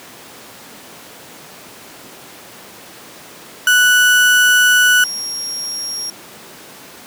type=tone pair in turn; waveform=35% pulse; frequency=1480 / 5588 Hz; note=F#6 / F8; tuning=0 / 0 cents; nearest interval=octave + major seventh; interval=2300 cents; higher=second; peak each=-7 / -19 dBFS; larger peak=first; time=3.67-5.04 / 5.04-6.1 s; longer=first; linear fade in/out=2 ms; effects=pink hiss -37 dBFS RMS until 7.06 s + high-pass 200 Hz 12 dB/octave